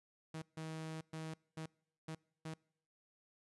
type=tone bursts at uneven times; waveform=sawtooth; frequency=159.1 Hz; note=D#3; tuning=39 cents sharp; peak=-39 dBFS; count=6; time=0.34-0.42 / 0.57-1.01 / 1.13-1.34 / 1.57-1.66 / 2.08-2.15 / 2.45-2.54 s; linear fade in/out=5 ms; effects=noise-tail reverb RT60 0.7 s tail -26 dB re dry + resampled to 24000 Hz